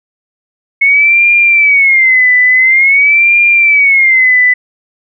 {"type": "tone with vibrato", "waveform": "sine", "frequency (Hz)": 2186, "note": "C#7", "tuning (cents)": -25, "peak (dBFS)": -4, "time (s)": [0.81, 4.54], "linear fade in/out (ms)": 10, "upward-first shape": "sine", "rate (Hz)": 0.48, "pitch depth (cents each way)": 160, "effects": []}